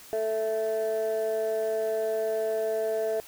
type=tone pair together; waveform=sine; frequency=440 / 659.3 Hz; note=A4 / E5; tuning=0 / 0 cents; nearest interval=perfect fifth; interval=700 cents; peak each=-26 dBFS; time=0.13-3.2 s; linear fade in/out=0 ms; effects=tanh soft clip ceiling -22 dBFS + white hiss -49 dBFS RMS until 3.27 s